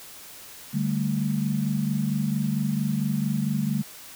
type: chord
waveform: sine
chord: D suspended fourth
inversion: none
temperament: just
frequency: 146.83 / 195.78 / 220.2 Hz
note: D3 / G3 / A3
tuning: 0 / -2 / +2 cents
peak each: -27 dBFS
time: 0.73-3.83 s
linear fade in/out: 20 ms
effects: white hiss -44 dBFS RMS until 4.15 s